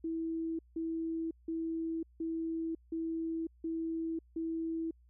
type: tone bursts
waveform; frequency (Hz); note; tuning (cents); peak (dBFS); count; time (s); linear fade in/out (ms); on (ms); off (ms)
sine; 326.8; E4; -15; -33; 7; 0.04-4.91; 5; 550; 170
effects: added 60 Hz sine -60 dBFS peak until 5.09 s

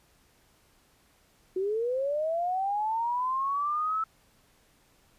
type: linear sweep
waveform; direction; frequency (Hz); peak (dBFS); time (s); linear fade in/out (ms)
sine; up; 364.4 to 1318.5; -26; 1.56-4.04; 5
effects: pink hiss -64 dBFS RMS until 5.18 s + resampled to 32000 Hz

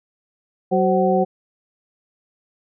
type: harmonic tone with a mistuned harmonic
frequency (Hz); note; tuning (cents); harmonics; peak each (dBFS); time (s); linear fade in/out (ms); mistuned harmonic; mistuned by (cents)
187.6; F#3; +24; 1 / 2 / 3 / 4; -20 / -20 / -20 / -20; 0.71-1.25; 20; 3; -110
effects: none

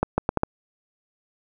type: accelerating click train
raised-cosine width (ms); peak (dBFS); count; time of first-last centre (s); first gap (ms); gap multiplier
1; -6; 5; 0.03-0.434; 150; 0.74
effects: none

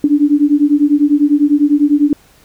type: beating tone pair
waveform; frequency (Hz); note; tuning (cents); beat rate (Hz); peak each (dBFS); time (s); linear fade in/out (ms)
sine; 287.2 / 297.2; D4 / D4; -39 / +21; 10; -11; 0.04-2.13; 2
effects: pink hiss -48 dBFS RMS until 2.44 s

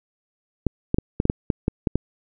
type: clicks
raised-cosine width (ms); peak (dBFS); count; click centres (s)
3; -6; 10; 0.667 / 0.944 / 0.985 / 1.201 / 1.254 / 1.299 / 1.502 / 1.681 / 1.872 / 1.956
effects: none

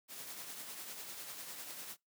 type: noise with tremolo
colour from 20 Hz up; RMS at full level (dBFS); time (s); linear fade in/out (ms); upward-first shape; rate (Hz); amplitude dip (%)
white; -45; 0.08-1.97; 50; triangle; 10; 45
effects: noise-tail reverb RT60 0.2 s tail -25 dB re dry + high-pass 150 Hz 12 dB/octave

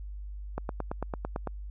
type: click train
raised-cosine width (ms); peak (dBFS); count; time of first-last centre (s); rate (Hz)
1; -18; 9; 0.58-1.473; 8.96
effects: added 50 Hz sine -37 dBFS peak until 1.7 s

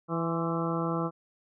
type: harmonic tone with a mistuned harmonic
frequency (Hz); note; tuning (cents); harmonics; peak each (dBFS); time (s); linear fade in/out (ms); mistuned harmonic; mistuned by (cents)
166; E3; +12; 1 / 2 / 3 / 4 / 5 / 6 / 7 / 8; -31 / -33 / -35 / -39 / -40 / -39 / -37 / -38; 0.08-1.11; 50; 6; +74
effects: none

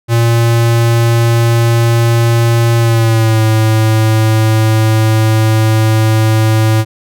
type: tone with pitch glide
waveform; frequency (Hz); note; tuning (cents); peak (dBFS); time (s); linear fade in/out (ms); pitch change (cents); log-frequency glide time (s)
square; 116.54 to 110; A#2 to A2; 0 to 0; -8; 0.08-6.85; 50; -100; 2.78-3.42
effects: none

